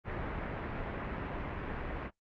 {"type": "low-pass noise", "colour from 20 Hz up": "pink", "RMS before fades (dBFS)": -38, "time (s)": [0.04, 2.11], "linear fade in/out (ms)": 50, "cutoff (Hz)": 2200, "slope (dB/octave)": 24, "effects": ["noise-tail reverb RT60 0.1 s tail -21 dB re dry", "Opus 32 kbps"]}